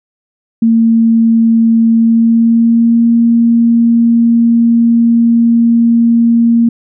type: tone with pitch glide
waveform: sine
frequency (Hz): 227.6 to 232.7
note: A#3 to A#3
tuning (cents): -41 to -3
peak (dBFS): -5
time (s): 0.62-6.69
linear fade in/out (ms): 5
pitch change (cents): +38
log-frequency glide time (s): 1.94-3.07
effects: none